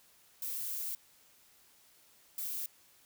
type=noise bursts at uneven times; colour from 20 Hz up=violet; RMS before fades=-38 dBFS; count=2; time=0.42-0.95 / 2.38-2.66 s; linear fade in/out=2 ms; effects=white hiss -64 dBFS RMS until 3.05 s